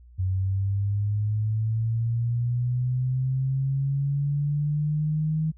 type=linear sweep; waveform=sine; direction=up; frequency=92.2 to 158.3 Hz; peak=-22 dBFS; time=0.18-5.52 s; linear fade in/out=20 ms; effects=added 60 Hz sine -47 dBFS peak until 5.57 s